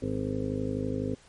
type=harmonic tone; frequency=52 Hz; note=G#1; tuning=3 cents sharp; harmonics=1 / 2 / 3 / 4 / 5 / 6 / 8 / 9 / 10; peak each=-41 / -35 / -38 / -41 / -32 / -42 / -37 / -38 / -39 dBFS; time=0.02-1.15 s; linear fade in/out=5 ms; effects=pink hiss -57 dBFS RMS until 1.28 s + MP3 48 kbps